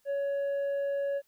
sine tone with tanh clipping, 560 Hz, C#5, 18 cents sharp, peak -29 dBFS, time 0.05-1.22 s, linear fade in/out 50 ms, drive 4 dB, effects white hiss -71 dBFS RMS until 1.27 s

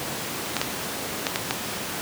clicks, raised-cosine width 0.2 ms, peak -5 dBFS, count 5, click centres 0.567 / 0.615 / 1.268 / 1.359 / 1.509 s, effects pink hiss -30 dBFS RMS until 2.01 s + high-pass 150 Hz 12 dB/octave

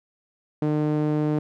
sawtooth tone with band-pass filter, 151.2 Hz, D#3, 49 cents flat, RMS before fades -23 dBFS, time 0.62-1.39 s, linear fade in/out 2 ms, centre 320 Hz, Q 1.2, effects none

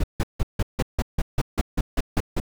brown noise bursts, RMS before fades -20 dBFS, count 13, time 0-2.401 s, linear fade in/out 5 ms, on 37 ms, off 160 ms, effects none

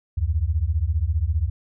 sine beating tone pair, 72 / 87 Hz, D2 / F2, -34 / -6 cents, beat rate 15 Hz, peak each -22 dBFS, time 0.17-1.5 s, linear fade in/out 10 ms, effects none

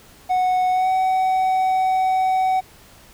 triangle tone with pitch glide, 737 to 752.5 Hz, F#5 to F#5, -7 to +29 cents, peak -14 dBFS, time 0.29-2.61 s, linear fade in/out 20 ms, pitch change +36 cents, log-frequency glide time 0.71-0.91 s, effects pink hiss -48 dBFS RMS until 3.13 s

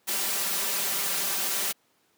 white noise with comb filter, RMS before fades -28 dBFS, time 0.07-1.73 s, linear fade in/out 20 ms, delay 5.1 ms, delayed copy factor +0.65, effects pink hiss -67 dBFS RMS until 2.17 s + high-pass 200 Hz 12 dB/octave

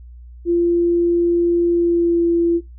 sine tone with pitch glide, 344.1 to 339.6 Hz, F4 to F4, -26 to -48 cents, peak -13 dBFS, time 0.45-2.61 s, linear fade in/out 50 ms, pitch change -22 cents, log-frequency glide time 1.7-2.25 s, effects noise-tail reverb RT60 0.2 s tail -22 dB re dry + added 60 Hz sine -36 dBFS peak until 2.78 s

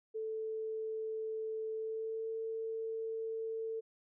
sine tone with pitch glide, 440 to 447.4 Hz, A4 to A4, 0 to +29 cents, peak -36 dBFS, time 0.14-3.81 s, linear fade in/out 20 ms, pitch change +29 cents, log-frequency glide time 1.73-2.31 s, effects none

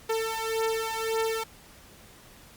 sawtooth beating tone pair, 446.2 / 448 Hz, A4 / A4, +24 / +31 cents, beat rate 1.8 Hz, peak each -26 dBFS, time 0.09-1.44 s, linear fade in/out 10 ms, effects pink hiss -52 dBFS RMS until 2.56 s + Opus 48 kbps

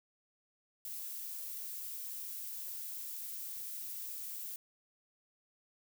violet noise, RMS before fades -43 dBFS, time 0.85-4.56 s, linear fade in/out 2 ms, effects none

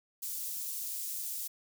white high-pass noise, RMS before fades -38 dBFS, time 0.22-1.48 s, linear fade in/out 10 ms, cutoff 6800 Hz, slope 12 dB/octave, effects none

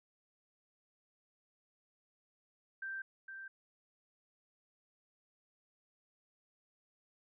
sine tone with echo, 1568 Hz, G6, in tune, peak -39 dBFS, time 2.82-3.02 s, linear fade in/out 5 ms, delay 460 ms, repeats 1, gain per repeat -6 dB, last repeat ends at 3.48 s, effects none

